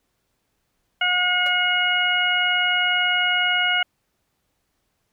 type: harmonic tone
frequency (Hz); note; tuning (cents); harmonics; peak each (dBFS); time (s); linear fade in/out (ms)
722; F#5; -43; 1 / 2 / 3 / 4; -27 / -22 / -23 / -22; 1.01-3.83; 5
type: tone with exponential decay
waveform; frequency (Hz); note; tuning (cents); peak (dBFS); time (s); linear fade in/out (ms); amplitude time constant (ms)
sawtooth; 580; D5; -22; -27; 1.46-1.55; 2; 18
effects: pink hiss -72 dBFS RMS until 5.12 s